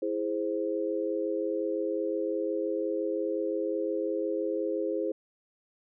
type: chord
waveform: sine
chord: E augmented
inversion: none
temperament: equal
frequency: 329.6 / 415.3 / 523.3 Hz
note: E4 / G#4 / B#4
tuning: 0 / 0 / 0 cents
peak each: -32 dBFS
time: 0.02-5.12 s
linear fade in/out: 5 ms
effects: none